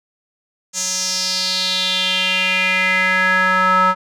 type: tone with band-pass filter sweep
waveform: square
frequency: 185.7 Hz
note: F#3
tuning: 7 cents sharp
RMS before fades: -17 dBFS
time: 0.73-3.95 s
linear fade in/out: 50 ms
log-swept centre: 6700 to 1200 Hz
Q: 4.5
effects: none